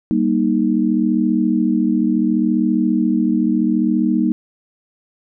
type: chord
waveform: sine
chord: Eb major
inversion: first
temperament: equal with one note detuned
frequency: 196 / 236.7 / 311.1 Hz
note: G3 / Bb3 / Eb4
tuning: 0 / +27 / 0 cents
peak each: -19 / -17 / -18 dBFS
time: 0.11-4.32 s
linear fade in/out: 0 ms
effects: none